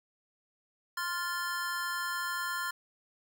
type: chord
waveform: square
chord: F major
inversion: second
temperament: just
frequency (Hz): 1047.7 / 1396.9 / 1746.1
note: C6 / F6 / A6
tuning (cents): +2 / 0 / -14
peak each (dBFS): -38 / -37 / -38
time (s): 0.97-2.71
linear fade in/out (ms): 5
effects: none